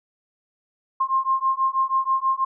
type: beating tone pair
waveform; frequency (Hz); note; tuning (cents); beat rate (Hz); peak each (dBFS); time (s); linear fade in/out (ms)
sine; 1059 / 1065.2; C6 / C6; +21 / +31; 6.2; -22; 1-2.45; 10
effects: none